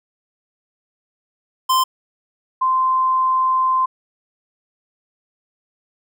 square / sine tone pair in turn, 1039 / 1039 Hz, C6 / C6, -12 / -12 cents, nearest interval unison, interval 0 cents, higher neither, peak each -14 dBFS, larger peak neither, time 1.69-1.84 / 2.61-3.86 s, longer second, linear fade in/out 10 ms, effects none

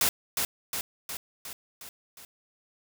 white noise with echo, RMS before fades -24 dBFS, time 0.01-0.09 s, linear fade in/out 2 ms, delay 360 ms, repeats 6, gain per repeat -4 dB, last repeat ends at 2.25 s, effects none

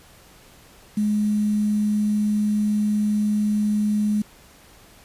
sine tone with quantisation, 210 Hz, G#3, 19 cents sharp, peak -18 dBFS, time 0.97-4.22 s, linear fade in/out 5 ms, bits 7, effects pink hiss -50 dBFS RMS until 5.04 s + resampled to 32000 Hz

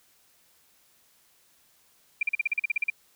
sine tone bursts, 2378 Hz, D7, 21 cents sharp, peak -21 dBFS, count 12, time 2.21-2.901 s, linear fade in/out 5 ms, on 20 ms, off 41 ms, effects white hiss -63 dBFS RMS until 3.15 s

